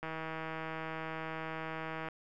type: click train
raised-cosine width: 0.5 ms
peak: -25 dBFS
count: 330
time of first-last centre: 0.03-2.086 s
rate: 160 Hz
effects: none